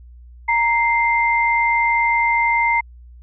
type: tone pair together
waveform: sine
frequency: 932.3 / 2093 Hz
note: A#5 / C7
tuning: 0 / 0 cents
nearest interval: octave + major second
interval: 1400 cents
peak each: -17 dBFS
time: 0.48-2.81 s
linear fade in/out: 10 ms
effects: added 60 Hz sine -39 dBFS peak until 3.22 s